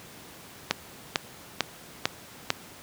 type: click train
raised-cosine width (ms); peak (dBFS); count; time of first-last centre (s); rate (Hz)
0.2; -4; 5; 0.71-2.504; 2.23
effects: pink hiss -47 dBFS RMS until 2.82 s + high-pass 100 Hz 12 dB/octave